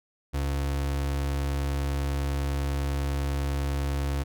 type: tone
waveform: 35% pulse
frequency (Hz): 70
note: C#2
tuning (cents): +18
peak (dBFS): -24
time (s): 0.33-4.24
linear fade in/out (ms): 20
effects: none